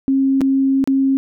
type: tone with dropouts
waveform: sine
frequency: 269.5 Hz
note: C#4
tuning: 49 cents flat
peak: -12 dBFS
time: 0.08-1.17 s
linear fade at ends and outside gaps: 0 ms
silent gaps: 0.408-0.415 / 0.841-0.875 s
effects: none